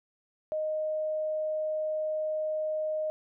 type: tone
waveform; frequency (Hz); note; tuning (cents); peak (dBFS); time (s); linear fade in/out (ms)
sine; 620; D#5; -6; -28; 0.52-3.1; 0
effects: none